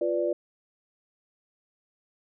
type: chord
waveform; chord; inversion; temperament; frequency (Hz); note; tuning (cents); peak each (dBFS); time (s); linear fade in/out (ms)
sine; B diminished; second; equal with one note detuned; 349.2 / 493.9 / 585.6; F4 / B4 / D5; 0 / 0 / -5; -28 / -30 / -27; 0.01-0.33; 5
effects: none